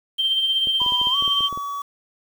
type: tone with tremolo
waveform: sine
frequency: 3143 Hz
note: G7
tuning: 4 cents sharp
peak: -16 dBFS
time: 0.18-1.49 s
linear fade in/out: 20 ms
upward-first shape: sine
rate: 16 Hz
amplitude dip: 40%
type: clicks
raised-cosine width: 2 ms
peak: -23 dBFS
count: 11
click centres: 0.672 / 0.817 / 0.863 / 0.922 / 1.015 / 1.071 / 1.224 / 1.278 / 1.407 / 1.527 / 1.575 s
type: tone with pitch glide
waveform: triangle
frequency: 987.8 to 1134.7 Hz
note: B5 to C#6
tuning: 0 to +40 cents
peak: -24 dBFS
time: 0.8-1.82 s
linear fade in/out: 5 ms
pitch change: +240 cents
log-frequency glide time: 1.1-1.16 s
effects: 7-bit